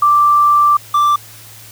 sine / triangle tone pair in turn, 1174.7 / 1174.7 Hz, D6 / D6, 0 / 0 cents, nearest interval unison, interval 0 cents, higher neither, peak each -7 dBFS, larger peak neither, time 0.02-0.77 / 0.94-1.16 s, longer first, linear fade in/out 5 ms, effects added 109 Hz sine -42 dBFS peak until 1.71 s + white hiss -38 dBFS RMS until 1.71 s

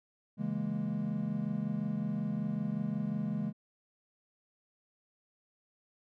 triangle chord, A# half-diminished seventh, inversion first, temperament equal, 138.59 / 164.81 / 207.7 / 233.1 Hz, C#3 / E3 / G#3 / A#3, 0 / 0 / 0 / 0 cents, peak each -38 / -36 / -32 / -38 dBFS, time 0.37-3.53 s, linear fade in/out 50 ms, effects none

